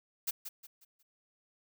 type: noise with echo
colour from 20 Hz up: blue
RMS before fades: -33 dBFS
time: 0.27-0.31 s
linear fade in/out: 10 ms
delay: 180 ms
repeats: 4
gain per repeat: -9 dB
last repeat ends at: 1.03 s
effects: none